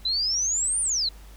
sine exponential two-way sweep, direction up then down, 3951 to 9397 to 3951 Hz, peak -22 dBFS, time 0.05-1.09 s, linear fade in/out 5 ms, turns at 0.81 s, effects added 50 Hz sine -43 dBFS peak until 1.36 s + pink hiss -53 dBFS RMS until 1.36 s

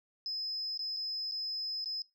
sine tone with dropouts, 5100 Hz, D#8, 42 cents sharp, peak -33 dBFS, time 0.26-2.02 s, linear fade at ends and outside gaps 1 ms, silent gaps 0.775-0.792 / 0.965-0.969 / 1.313-1.32 / 1.844-1.858 s, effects noise-tail reverb RT60 0.2 s tail -20 dB re dry + tanh soft clip ceiling -29 dBFS

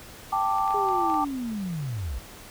sine chord, G suspended second, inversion none, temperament just, 784 / 882 / 1176 Hz, G5 / A5 / D6, 0 / +4 / +2 cents, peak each -26 / -27 / -26 dBFS, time 0.32-1.25 s, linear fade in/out 10 ms
clicks, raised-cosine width 0.3 ms, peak -26 dBFS, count 6, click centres 0.584 / 0.678 / 0.708 / 0.887 / 1.1 / 1.142 s
sine linear sweep, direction down, 415.3 to 52 Hz, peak -28 dBFS, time 0.74-2.19 s, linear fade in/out 5 ms
effects pink hiss -45 dBFS RMS until 2.5 s

